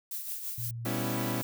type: noise with tremolo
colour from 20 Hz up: violet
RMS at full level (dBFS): -35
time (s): 0.11-0.71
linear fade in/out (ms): 5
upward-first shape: triangle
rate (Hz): 6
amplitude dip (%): 55
type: tone with pitch glide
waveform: sine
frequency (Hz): 116.6 to 120.09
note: A#2 to B2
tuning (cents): +1 to -48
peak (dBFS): -35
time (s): 0.58-1.42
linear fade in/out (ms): 0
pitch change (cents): +51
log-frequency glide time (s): 0.83-0.94
type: noise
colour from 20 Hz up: violet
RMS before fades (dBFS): -40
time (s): 0.85-1.43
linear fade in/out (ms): 0
type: chord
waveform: sawtooth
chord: C# half-diminished seventh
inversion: second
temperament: equal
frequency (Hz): 196 / 246.9 / 277.2 / 329.6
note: G3 / B3 / C#4 / E4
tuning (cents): 0 / 0 / 0 / 0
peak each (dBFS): -33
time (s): 0.85-1.42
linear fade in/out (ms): 10
effects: none